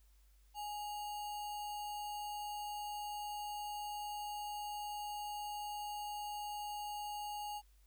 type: tone with sample-and-hold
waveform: sine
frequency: 830.6 Hz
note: G#5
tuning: in tune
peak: -40 dBFS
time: 0.54-7.62 s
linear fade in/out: 50 ms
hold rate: 3675 Hz
effects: added 50 Hz sine -63 dBFS peak until 7.86 s + white hiss -75 dBFS RMS until 7.86 s